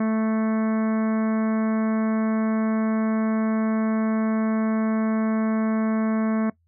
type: harmonic tone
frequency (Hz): 220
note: A3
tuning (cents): 0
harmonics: 1 / 2 / 3 / 4 / 5 / 6 / 7 / 8 / 9 / 10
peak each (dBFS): -20 / -33 / -31 / -42 / -36 / -41 / -42 / -44 / -48 / -45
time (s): 0-6.5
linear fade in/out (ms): 5
effects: noise-tail reverb RT60 0.1 s tail -20 dB re dry + added 84 Hz sine -63 dBFS peak until 6.67 s